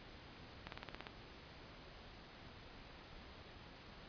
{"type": "slowing click train", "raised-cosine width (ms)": 0.3, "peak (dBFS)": -29, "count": 8, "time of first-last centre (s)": [0.67, 1.068], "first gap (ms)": 52, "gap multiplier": 1.03, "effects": ["pink hiss -56 dBFS RMS until 4.08 s", "resampled to 11025 Hz"]}